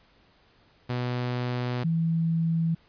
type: tone pair in turn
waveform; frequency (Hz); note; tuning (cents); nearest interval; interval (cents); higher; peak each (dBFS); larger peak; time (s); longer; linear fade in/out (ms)
sawtooth / sine; 123.47 / 164.51; B2 / E3; 0 / -3; perfect fourth; 497; second; -23 / -22; second; 0.89-1.84 / 1.84-2.75; first; 10
effects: pink hiss -61 dBFS RMS until 2.88 s + resampled to 11025 Hz